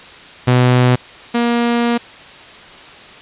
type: tone pair in turn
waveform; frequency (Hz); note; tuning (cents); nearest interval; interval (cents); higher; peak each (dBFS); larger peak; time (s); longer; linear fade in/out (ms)
sawtooth; 124.9 / 236.9; B2 / A#3; +20 / +28; major seventh; 1108; second; -5 / -9; first; 0.47-0.96 / 1.34-1.98; second; 10
effects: white hiss -37 dBFS RMS until 3.21 s + resampled to 8000 Hz